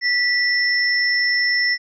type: tone pair together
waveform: sine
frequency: 1961 / 5345 Hz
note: B6 / E8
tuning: -13 / +23 cents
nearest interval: octave + perfect fourth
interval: 1736 cents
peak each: -17 / -21 dBFS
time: 0.01-1.78 s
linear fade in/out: 50 ms
effects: none